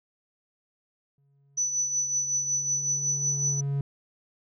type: tone with exponential growth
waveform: triangle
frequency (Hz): 139.8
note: C#3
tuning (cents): +15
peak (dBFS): -22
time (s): 1.18-3.81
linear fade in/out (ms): 2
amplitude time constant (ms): 570
type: tone with tremolo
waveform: sine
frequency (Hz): 5970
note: F#8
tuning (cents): +15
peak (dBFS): -22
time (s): 1.57-3.61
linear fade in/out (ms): 10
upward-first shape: triangle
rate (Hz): 5.4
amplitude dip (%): 60
effects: none